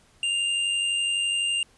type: tone with amplitude modulation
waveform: square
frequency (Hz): 2798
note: F7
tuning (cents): +3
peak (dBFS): -22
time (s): 0.23-1.63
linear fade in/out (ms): 2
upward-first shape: sine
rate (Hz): 91.9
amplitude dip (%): 35
effects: pink hiss -59 dBFS RMS until 1.77 s + resampled to 24000 Hz